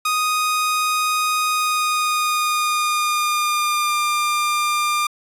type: tone with pitch glide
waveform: sawtooth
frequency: 1244.5 to 1200 Hz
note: D#6 to D6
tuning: 0 to +37 cents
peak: -14 dBFS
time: 0.05-5.07 s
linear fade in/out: 5 ms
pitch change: -63 cents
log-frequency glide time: 1.47-3.94 s
effects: resampled to 32000 Hz